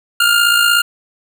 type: tone with amplitude modulation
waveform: 25% pulse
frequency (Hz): 1407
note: F6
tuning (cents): +12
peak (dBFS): -4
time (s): 0.2-0.82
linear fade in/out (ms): 5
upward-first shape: sine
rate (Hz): 56.6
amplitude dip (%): 50
effects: none